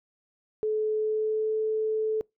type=tone with pitch glide; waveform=sine; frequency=431 to 435.8 Hz; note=A4 to A4; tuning=-36 to -17 cents; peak=-24 dBFS; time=0.63-2.21 s; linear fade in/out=0 ms; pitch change=+19 cents; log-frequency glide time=0.96-1.56 s; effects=noise-tail reverb RT60 0.2 s tail -26 dB re dry